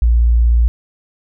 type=tone; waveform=sine; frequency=58.27 Hz; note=A#1; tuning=in tune; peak=-8 dBFS; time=0.02-0.68 s; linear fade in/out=0 ms; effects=none